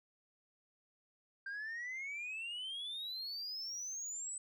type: exponential sweep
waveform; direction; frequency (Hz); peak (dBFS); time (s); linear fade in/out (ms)
sine; up; 1574 to 8110; -38; 1.46-4.38; 5
effects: tanh soft clip ceiling -39 dBFS